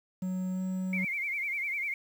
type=tone with pitch glide; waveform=triangle; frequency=185 to 186.61 Hz; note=F#3 to F#3; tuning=0 to +15 cents; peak=-28 dBFS; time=0.22-1.05 s; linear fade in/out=5 ms; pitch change=+15 cents; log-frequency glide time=0.52-0.62 s
type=tone with vibrato; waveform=sine; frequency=2217 Hz; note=C#7; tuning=in tune; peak=-30 dBFS; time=0.93-1.94 s; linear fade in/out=2 ms; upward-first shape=sine; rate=10 Hz; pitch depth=100 cents each way
effects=9-bit